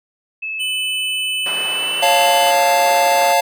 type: tone with pitch glide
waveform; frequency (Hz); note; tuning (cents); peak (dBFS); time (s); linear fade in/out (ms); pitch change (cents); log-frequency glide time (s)
sine; 2604 to 2687; E7 to E7; -22 to +33; -22; 0.42-2.27; 10; +55; 1.67-2.04
type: tone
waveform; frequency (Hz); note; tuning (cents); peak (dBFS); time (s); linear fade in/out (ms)
square; 3000; F#7; +23; -21; 0.59-2.52; 20
type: band-pass noise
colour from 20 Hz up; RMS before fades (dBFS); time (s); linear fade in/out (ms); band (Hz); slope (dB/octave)
pink; -30; 1.46-3.33; 0; 490 to 2300; 12
type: chord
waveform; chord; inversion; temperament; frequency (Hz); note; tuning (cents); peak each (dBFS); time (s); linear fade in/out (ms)
square; Db augmented; none; equal; 554.4 / 698.5 / 880; Db5 / F5 / A5; 0 / 0 / 0; -19 / -16 / -17; 2.02-3.41; 10
effects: none